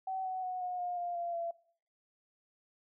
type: tone with pitch steps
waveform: sine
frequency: 760 / 747.8 / 735.8 / 724 / 712.4 / 701 / 689.7 / 678.6 Hz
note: F#5 / F#5 / F#5 / F#5 / F5 / F5 / F5 / F5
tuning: +46 / +18 / -10 / -38 / +34 / +6 / -22 / -50 cents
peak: -34 dBFS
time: 0.07-1.51 s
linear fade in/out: 5 ms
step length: 180 ms
effects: noise-tail reverb RT60 0.6 s tail -21 dB re dry